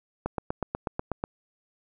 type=click train; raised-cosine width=1 ms; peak=-14 dBFS; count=9; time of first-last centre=0.26-1.239 s; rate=8.17 Hz; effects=none